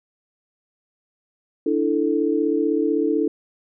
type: chord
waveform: sine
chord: D suspended second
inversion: none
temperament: equal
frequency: 293.7 / 329.6 / 440 Hz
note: D4 / E4 / A4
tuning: 0 / 0 / 0 cents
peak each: -22 dBFS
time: 1.66-3.28 s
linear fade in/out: 5 ms
effects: none